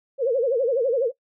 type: tone with vibrato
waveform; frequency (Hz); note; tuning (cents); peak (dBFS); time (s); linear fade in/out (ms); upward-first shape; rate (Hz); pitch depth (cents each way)
sine; 502; B4; +28; -18; 0.18-1.12; 50; sine; 12; 190
effects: noise-tail reverb RT60 0.1 s tail -20 dB re dry